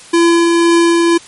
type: tone with tremolo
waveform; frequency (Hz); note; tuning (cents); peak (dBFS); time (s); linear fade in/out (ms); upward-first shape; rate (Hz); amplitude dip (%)
square; 338.4; E4; +45; -7; 0.13-1.18; 10; triangle; 2; 25
effects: white hiss -37 dBFS RMS until 1.27 s + MP3 48 kbps